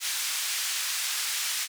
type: band-pass noise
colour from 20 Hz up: white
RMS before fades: -30 dBFS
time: 0-1.68 s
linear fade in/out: 50 ms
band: 1600 to 8400 Hz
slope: 12 dB/octave
effects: none